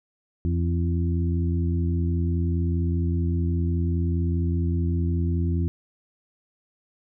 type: harmonic tone with a mistuned harmonic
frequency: 85 Hz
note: F2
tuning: 46 cents flat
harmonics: 1 / 2 / 3 / 4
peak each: -22 / -28 / -32 / -34 dBFS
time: 0.45-5.68 s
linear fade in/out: 0 ms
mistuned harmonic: 3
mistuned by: +38 cents
effects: none